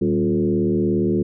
sine tone with frequency modulation, 275.2 Hz, C#4, 12 cents flat, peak -16 dBFS, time 0.01-1.23 s, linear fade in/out 10 ms, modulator 77.3 Hz, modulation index 1.8, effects none

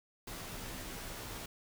pink noise with comb filter, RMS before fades -44 dBFS, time 0.27-1.46 s, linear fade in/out 5 ms, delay 14 ms, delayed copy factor -0.65, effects none

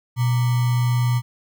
sine tone with sample-and-hold, 122.2 Hz, B2, 18 cents flat, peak -16 dBFS, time 0.16-1.22 s, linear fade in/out 50 ms, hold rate 1050 Hz, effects none

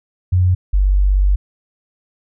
sine tone pair in turn, 91 / 48.21 Hz, F#2 / G1, -28 / -28 cents, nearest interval major seventh, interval 1100 cents, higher first, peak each -10 dBFS, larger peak neither, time 0.32-0.55 / 0.73-1.36 s, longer second, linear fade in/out 10 ms, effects none

